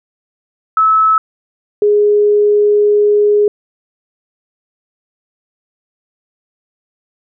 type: tone pair in turn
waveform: sine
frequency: 1300 / 415.2 Hz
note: E6 / G#4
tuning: -24 / 0 cents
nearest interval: octave + minor sixth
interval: 1976 cents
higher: first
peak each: -7 dBFS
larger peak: neither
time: 0.77-1.18 / 1.82-3.48 s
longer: second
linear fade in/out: 2 ms
effects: none